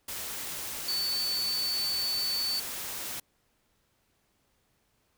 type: tone in noise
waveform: sine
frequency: 4497 Hz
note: C#8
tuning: 24 cents sharp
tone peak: -28 dBFS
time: 0.88-2.6 s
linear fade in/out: 5 ms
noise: white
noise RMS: -37 dBFS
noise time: 0.08-3.2 s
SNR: +6 dB
effects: pink hiss -72 dBFS RMS until 5.17 s